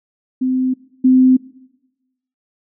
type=tone pair in turn; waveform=sine; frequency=257.5 / 257.5 Hz; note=C4 / C4; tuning=-28 / -28 cents; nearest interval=unison; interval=0 cents; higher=neither; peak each=-14 / -7 dBFS; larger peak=second; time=0.41-0.74 / 1.04-1.37 s; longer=neither; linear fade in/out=10 ms; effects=noise-tail reverb RT60 1.0 s tail -20 dB re dry